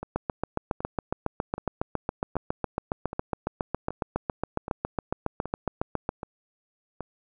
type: two click trains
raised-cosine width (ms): 1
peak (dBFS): -12 / -20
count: 44 / 10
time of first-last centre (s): 0.16-6.091 / 0.03-7.007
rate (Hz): 7.25 / 1.29
effects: none